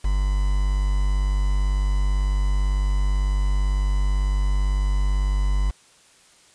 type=tone with quantisation; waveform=triangle; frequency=49 Hz; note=G1; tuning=in tune; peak=-16 dBFS; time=0.04-5.71 s; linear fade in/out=10 ms; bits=6; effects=white hiss -54 dBFS RMS until 6.54 s + resampled to 22050 Hz